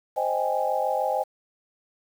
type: chord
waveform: sine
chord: Ab major seventh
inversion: first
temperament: equal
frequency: 523.3 / 622.3 / 784 / 830.6 Hz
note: C5 / Eb5 / G5 / Ab5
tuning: 0 / 0 / 0 / 0 cents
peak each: -28 dBFS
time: 0.16-1.24 s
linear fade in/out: 20 ms
effects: 8-bit